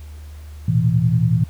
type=chord; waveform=sine; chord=A suspended second; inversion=none; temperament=equal with one note detuned; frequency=112.9 / 123.47 / 164.81 Hz; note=A2 / B2 / E3; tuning=+45 / 0 / 0 cents; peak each=-18 dBFS; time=0.68-1.44 s; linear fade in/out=5 ms; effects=added 75 Hz sine -33 dBFS peak until 1.49 s + pink hiss -50 dBFS RMS until 1.49 s